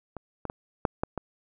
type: clicks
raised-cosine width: 1 ms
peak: -23 / -19 / -19 / -8 / -12 / -17 dBFS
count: 6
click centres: 0.167 / 0.453 / 0.499 / 0.852 / 1.035 / 1.177 s
effects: none